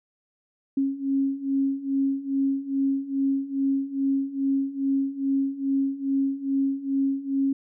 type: beating tone pair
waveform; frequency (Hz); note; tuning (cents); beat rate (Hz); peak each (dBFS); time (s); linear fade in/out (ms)
sine; 271.5 / 273.9; C#4 / C#4; -36 / -21; 2.4; -27 / -24; 0.77-7.53; 5
effects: none